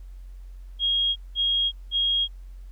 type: tone bursts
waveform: sine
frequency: 3269 Hz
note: G#7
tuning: 28 cents flat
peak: -20 dBFS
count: 3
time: 0.79-2.28 s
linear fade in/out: 50 ms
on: 370 ms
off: 190 ms
effects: added 45 Hz sine -38 dBFS peak until 2.71 s + pink hiss -65 dBFS RMS until 2.71 s